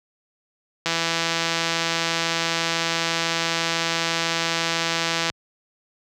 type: click train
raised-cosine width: 0.2 ms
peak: -5 dBFS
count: 738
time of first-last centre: 0.86-5.3 s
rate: 166 Hz
effects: high-pass 80 Hz 12 dB/octave